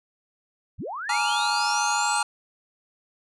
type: linear sweep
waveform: sine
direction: up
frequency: 33.08 to 8500 Hz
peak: -30 dBFS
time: 0.78-2.23 s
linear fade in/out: 20 ms
type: chord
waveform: square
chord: Bb dominant seventh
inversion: third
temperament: just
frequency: 839.1 / 932.3 / 1165.4 / 1398.5 Hz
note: Ab5 / Bb5 / D6 / F6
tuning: +18 / 0 / -14 / +2 cents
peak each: -27 / -29 / -33 / -28 dBFS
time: 1.09-2.23 s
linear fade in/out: 5 ms
effects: resampled to 24000 Hz